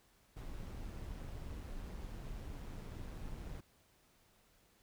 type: noise with amplitude modulation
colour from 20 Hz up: brown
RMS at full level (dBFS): -44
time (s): 0.36-3.61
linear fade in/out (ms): 10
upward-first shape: sine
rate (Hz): 150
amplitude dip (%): 35
effects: pink hiss -70 dBFS RMS until 4.82 s